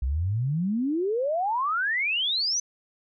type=exponential sweep; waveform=sine; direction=up; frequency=60.3 to 6180 Hz; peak=-23 dBFS; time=0.02-2.6 s; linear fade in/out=5 ms; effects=none